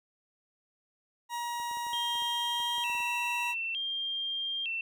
40% pulse tone with pitch glide, 951 to 960.4 Hz, A#5 to B5, +34 to -49 cents, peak -32 dBFS, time 1.29-3.55 s, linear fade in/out 50 ms, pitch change +17 cents, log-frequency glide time 2.29-3.17 s
clicks, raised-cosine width 1 ms, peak -38 dBFS, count 12, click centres 1.6 / 1.713 / 1.771 / 1.867 / 1.933 / 2.154 / 2.222 / 2.602 / 2.782 / 2.899 / 2.951 / 3.003 s
sine tone with vibrato, 2931 Hz, F#7, 17 cents flat, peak -31 dBFS, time 1.93-4.81 s, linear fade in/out 2 ms, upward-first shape square, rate 0.55 Hz, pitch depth 150 cents each way
effects none

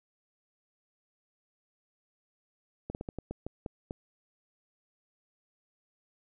slowing click train, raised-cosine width 2 ms, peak -23 dBFS, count 9, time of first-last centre 2.9-3.909 s, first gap 49 ms, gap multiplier 1.26, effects none

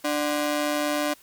sawtooth ring-modulated tone, 444.1 Hz, A4, 16 cents sharp, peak -16 dBFS, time 0.04-1.14 s, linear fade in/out 10 ms, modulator 149 Hz, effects white hiss -54 dBFS RMS until 1.22 s + MP3 96 kbps

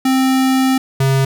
square tone pair in turn, 262.5 / 134.94 Hz, C4 / C#3, +6 / -46 cents, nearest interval octave, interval 1152 cents, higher first, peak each -12 dBFS, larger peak neither, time 0.05-0.78 / 1-1.25 s, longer first, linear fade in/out 5 ms, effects none

